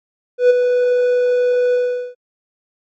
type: tone with ADSR envelope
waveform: triangle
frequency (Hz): 493.9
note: B4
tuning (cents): 0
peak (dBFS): -3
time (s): 0.38-2.15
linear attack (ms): 120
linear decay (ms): 17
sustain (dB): -7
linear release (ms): 410
effects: MP3 32 kbps